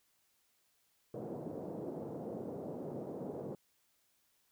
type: band-pass noise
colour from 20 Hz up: white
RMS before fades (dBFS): -43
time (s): 1.14-3.55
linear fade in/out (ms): 2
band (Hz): 130 to 560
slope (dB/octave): 24
effects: white hiss -75 dBFS RMS until 4.51 s